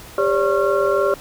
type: tone cluster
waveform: sine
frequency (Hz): 398.5 / 533 / 576 / 1090 / 1374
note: G4 / C5 / D5 / C#6 / F6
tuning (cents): +28 / +32 / -34 / -29 / -29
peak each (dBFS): -19 / -24 / -19 / -25 / -24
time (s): 0.18-1.14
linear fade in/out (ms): 2
effects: pink hiss -40 dBFS RMS until 1.2 s